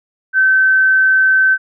sine tone, 1538 Hz, G6, 33 cents flat, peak -8 dBFS, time 0.33-1.58 s, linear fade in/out 50 ms, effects none

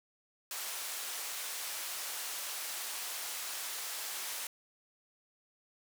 white band-pass noise, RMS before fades -40 dBFS, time 0.51-4.47 s, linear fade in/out 2 ms, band 600 to 14000 Hz, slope 12 dB/octave, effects none

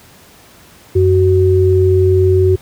sine tone pair together, 92.22 / 373.6 Hz, F#2 / F#4, -5 / +17 cents, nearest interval 2 octaves, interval 2422 cents, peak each -10 dBFS, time 0.95-2.56 s, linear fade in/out 10 ms, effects pink hiss -43 dBFS RMS until 2.61 s + high-pass 60 Hz 12 dB/octave

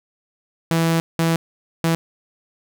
sawtooth tone bursts at uneven times, 164.81 Hz, E3, in tune, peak -12 dBFS, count 3, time 0.71-1 / 1.19-1.36 / 1.84-1.95 s, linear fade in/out 0 ms, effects none

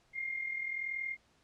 sine tone with amplitude modulation, 2121 Hz, C7, 23 cents sharp, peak -32 dBFS, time 0.13-1.17 s, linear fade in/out 50 ms, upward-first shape sine, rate 40.9 Hz, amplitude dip 60%, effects pink hiss -69 dBFS RMS until 1.43 s + low-pass 7000 Hz 12 dB/octave

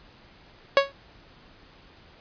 sawtooth tone with exponential decay, 554.4 Hz, C#5, in tune, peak -8 dBFS, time 0.77-0.92 s, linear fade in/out 1 ms, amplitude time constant 32 ms, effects pink hiss -53 dBFS RMS until 2.2 s + resampled to 11025 Hz

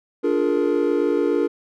triangle chord, Bb dominant seventh, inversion first, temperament just, 291.4 / 349.6 / 419.5 / 466.2 Hz, D4 / F4 / Ab4 / Bb4, -13 / +2 / +17 / 0 cents, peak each -21 dBFS, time 0.23-1.48 s, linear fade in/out 20 ms, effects none

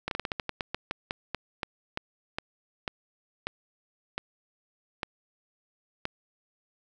slowing click train, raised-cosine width 0.3 ms, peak -14 dBFS, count 21, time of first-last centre 0.08-6.054 s, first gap 32 ms, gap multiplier 1.2, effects none

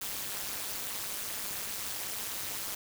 white noise with amplitude modulation, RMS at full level -33 dBFS, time 0.01-2.75 s, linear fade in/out 5 ms, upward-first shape sine, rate 206 Hz, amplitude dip 100%, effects none

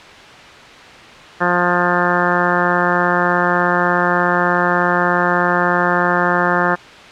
harmonic tone, 176.7 Hz, F3, 21 cents sharp, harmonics 1 / 2 / 3 / 4 / 5 / 6 / 7 / 8 / 9 / 10, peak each -22 / -22 / -22 / -22 / -22 / -22 / -22 / -22 / -22 / -22 dBFS, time 1.4-6.76 s, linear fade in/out 20 ms, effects white hiss -37 dBFS RMS until 7.11 s + low-pass 3000 Hz 12 dB/octave

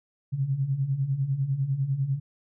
sine beating tone pair, 129.7 / 139.7 Hz, C3 / C#3, -15 / +14 cents, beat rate 10 Hz, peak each -30 / -25 dBFS, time 0.32-2.2 s, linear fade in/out 20 ms, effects none

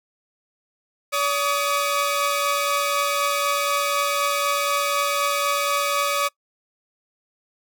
sawtooth tone cluster, 571 / 1138 / 1247 Hz, D5 / C#6 / D#6, -49 / +45 / +3 cents, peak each -21 dBFS, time 1.12-6.29 s, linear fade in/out 20 ms, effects noise-tail reverb RT60 0.1 s tail -23 dB re dry

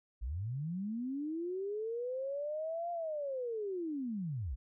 sine linear two-way sweep, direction up then down, 49.89 to 698.5 to 49.89 Hz, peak -35 dBFS, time 0.21-4.56 s, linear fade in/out 20 ms, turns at 2.91 s, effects none

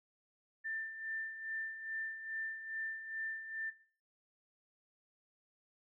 sine tone with tremolo, 1784 Hz, A6, 23 cents sharp, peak -36 dBFS, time 0.64-3.71 s, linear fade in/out 20 ms, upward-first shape sine, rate 2.4 Hz, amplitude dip 60%, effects noise-tail reverb RT60 0.4 s tail -18 dB re dry

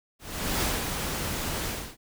pink noise with ADSR envelope, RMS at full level -26 dBFS, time 0.19-1.97 s, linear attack 430 ms, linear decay 200 ms, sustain -5 dB, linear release 290 ms, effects none

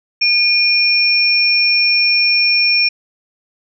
sine tone pair together, 2430 / 5440 Hz, D#7 / F8, -42 / -46 cents, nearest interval octave + major second, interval 1396 cents, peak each -13 dBFS, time 0.21-2.89 s, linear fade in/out 10 ms, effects none

